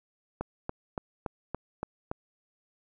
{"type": "click train", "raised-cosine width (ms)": 1, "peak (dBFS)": -18, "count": 7, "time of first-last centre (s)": [0.41, 2.115], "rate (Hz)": 3.52, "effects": []}